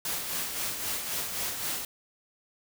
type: noise with tremolo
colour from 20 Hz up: white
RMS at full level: -31 dBFS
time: 0.05-1.85 s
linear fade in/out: 2 ms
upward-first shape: sine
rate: 3.8 Hz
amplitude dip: 45%
effects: none